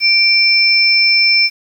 sine tone pair together, 2349 / 5295 Hz, D7 / E8, 0 / +7 cents, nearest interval octave + major second, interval 1407 cents, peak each -11 dBFS, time 0-1.5 s, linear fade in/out 50 ms, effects 7-bit

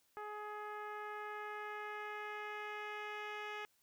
10% pulse tone with low-pass filter sweep, 420.2 Hz, G#4, 20 cents sharp, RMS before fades -45 dBFS, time 0.17-3.65 s, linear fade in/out 0 ms, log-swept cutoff 1200 to 3100 Hz, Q 1.2, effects white hiss -75 dBFS RMS until 3.82 s

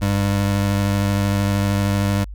25% pulse tone with vibrato, 100 Hz, G2, 35 cents sharp, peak -13 dBFS, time 0.01-2.25 s, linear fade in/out 20 ms, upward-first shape sine, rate 13 Hz, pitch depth 15 cents each way, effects added 50 Hz sine -30 dBFS peak until 2.34 s

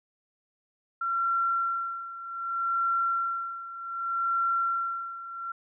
sine tone with tremolo, 1364 Hz, F6, 41 cents flat, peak -23 dBFS, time 1.01-5.52 s, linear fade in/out 5 ms, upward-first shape sine, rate 0.65 Hz, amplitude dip 80%, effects none

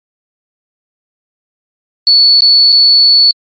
sine tone with dropouts, 4435 Hz, C#8, in tune, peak -3 dBFS, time 2.07-3.31 s, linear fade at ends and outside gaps 1 ms, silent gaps 2.407-2.42 / 2.721-2.725 s, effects MP3 32 kbps

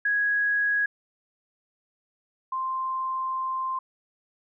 sine tone pair in turn, 1661.2 / 1046.5 Hz, G#6 / C6, 0 / 0 cents, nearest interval minor sixth, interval 800 cents, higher first, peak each -21 / -26 dBFS, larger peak first, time 0.05-0.86 / 2.52-3.79 s, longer second, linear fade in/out 5 ms, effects none

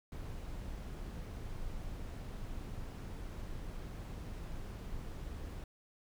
brown noise, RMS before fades -43 dBFS, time 0.12-5.64 s, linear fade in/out 2 ms, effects none

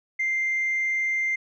sine tone, 2093 Hz, C7, in tune, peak -21 dBFS, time 0.19-1.36 s, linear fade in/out 10 ms, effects tanh soft clip ceiling -19 dBFS

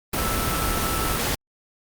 sine tone in noise, 1318.5 Hz, E6, in tune, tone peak -29 dBFS, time 0.17-1.17 s, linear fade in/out 5 ms, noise pink, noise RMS -24 dBFS, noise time 0.13-1.35 s, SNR -8 dB, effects Opus 32 kbps

